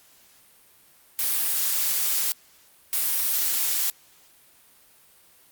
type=noise bursts at uneven times; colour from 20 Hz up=blue; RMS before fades=-24 dBFS; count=2; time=1.19-2.32 / 2.93-3.9 s; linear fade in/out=0 ms; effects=white hiss -56 dBFS RMS until 5.51 s + Opus 48 kbps